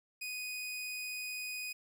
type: tone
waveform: sawtooth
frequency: 2489 Hz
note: D#7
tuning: in tune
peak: -35 dBFS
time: 0.21-1.73 s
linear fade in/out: 10 ms
effects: none